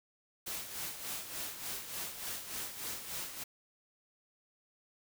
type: noise with tremolo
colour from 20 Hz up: white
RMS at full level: -39 dBFS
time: 0.46-3.44 s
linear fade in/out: 10 ms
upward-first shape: sine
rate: 3.4 Hz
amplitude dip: 60%
effects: none